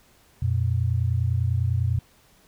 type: tone pair together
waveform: sine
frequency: 89.7 / 119.74 Hz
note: F2 / A#2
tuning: +47 / +47 cents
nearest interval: perfect fourth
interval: 500 cents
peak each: -23 dBFS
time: 0.42-1.99 s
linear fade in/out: 5 ms
effects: pink hiss -58 dBFS RMS until 2.47 s